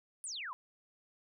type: exponential sweep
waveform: sine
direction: down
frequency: 10050 to 950 Hz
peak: -39 dBFS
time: 0.24-0.53 s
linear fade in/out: 0 ms
effects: none